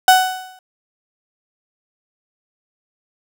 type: tone with exponential decay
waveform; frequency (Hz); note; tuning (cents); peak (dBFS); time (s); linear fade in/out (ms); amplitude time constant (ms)
35% pulse; 746; F#5; +14; -3; 0.08-0.59; 2; 110
effects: none